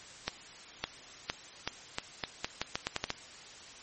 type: accelerating click train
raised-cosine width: 0.2 ms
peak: -13 dBFS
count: 13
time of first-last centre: 0.28-3.104 s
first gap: 560 ms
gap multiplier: 0.82
effects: white hiss -50 dBFS RMS until 3.82 s + MP3 32 kbps